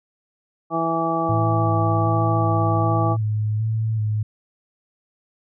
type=harmonic tone; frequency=164.81 Hz; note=E3; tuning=in tune; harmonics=1 / 2 / 3 / 4 / 5 / 7; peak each=-29 / -25 / -31 / -26 / -25 / -25 dBFS; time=0.7-3.17 s; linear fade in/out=50 ms
type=tone with vibrato; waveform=sine; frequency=108.9 Hz; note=A2; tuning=17 cents flat; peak=-19 dBFS; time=1.29-4.23 s; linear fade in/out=5 ms; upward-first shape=square; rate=1.3 Hz; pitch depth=30 cents each way
effects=none